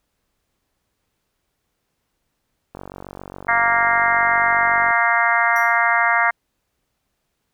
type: click train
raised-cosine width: 1 ms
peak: -20 dBFS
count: 103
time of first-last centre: 2.75-4.906 s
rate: 47.3 Hz
type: harmonic tone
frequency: 233.1 Hz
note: A#3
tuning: in tune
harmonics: 3 / 4 / 5 / 6 / 7 / 8 / 9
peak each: -22 / -22 / -22 / -22 / -22 / -22 / -22 dBFS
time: 3.48-6.31 s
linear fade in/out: 10 ms
type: tone with exponential decay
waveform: 25% pulse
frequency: 5770 Hz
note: F#8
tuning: 44 cents flat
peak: -28 dBFS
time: 5.56-5.85 s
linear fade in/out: 1 ms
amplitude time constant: 62 ms
effects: pink hiss -73 dBFS RMS until 7.53 s